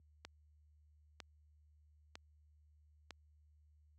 click train, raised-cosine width 0.2 ms, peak -30 dBFS, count 4, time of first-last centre 0.25-3.107 s, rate 1.05 Hz, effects added 75 Hz sine -53 dBFS peak until 3.98 s + high-pass 150 Hz 12 dB/octave

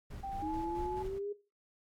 brown noise with tremolo, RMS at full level -43 dBFS, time 0.1-1.19 s, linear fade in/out 10 ms, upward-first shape square, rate 4.6 Hz, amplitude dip 40%
sine tone with pitch glide, 784 to 855 Hz, G5 to A5, 0 to -50 cents, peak -37 dBFS, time 0.23-1.03 s, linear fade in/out 10 ms, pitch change +150 cents, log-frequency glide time 0.38-0.5 s
sine exponential sweep, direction up, 309.4 to 415.3 Hz, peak -36 dBFS, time 0.42-1.33 s, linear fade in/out 10 ms
effects noise-tail reverb RT60 0.3 s tail -17 dB re dry + AAC 64 kbps

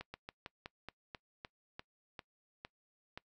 slowing click train, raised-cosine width 0.3 ms, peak -28 dBFS, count 12, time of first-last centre 0.01-3.175 s, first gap 130 ms, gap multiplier 1.15, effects noise-tail reverb RT60 0.1 s tail -22 dB re dry

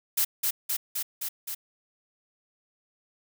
blue noise with echo, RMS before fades -24 dBFS, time 0.17-0.25 s, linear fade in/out 10 ms, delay 260 ms, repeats 5, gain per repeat -2 dB, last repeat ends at 1.55 s, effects none

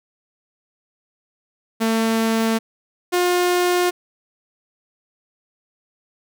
sawtooth tone pair in turn, 224.6 / 356.5 Hz, A3 / F4, +36 / +36 cents, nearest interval minor sixth, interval 800 cents, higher second, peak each -13 / -12 dBFS, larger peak second, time 1.8-2.59 / 3.12-3.91 s, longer neither, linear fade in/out 20 ms, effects none

